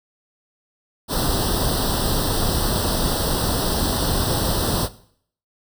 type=noise with comb filter; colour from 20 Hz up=pink; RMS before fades=-21 dBFS; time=1.08-4.89 s; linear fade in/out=50 ms; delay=0.22 ms; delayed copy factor=+0.95; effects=noise-tail reverb RT60 0.6 s tail -17 dB re dry